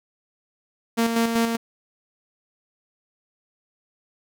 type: tone with tremolo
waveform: sawtooth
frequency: 230.1 Hz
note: A#3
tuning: 22 cents flat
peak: -14 dBFS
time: 0.97-1.57 s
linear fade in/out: 20 ms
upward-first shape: square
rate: 5.2 Hz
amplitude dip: 45%
effects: none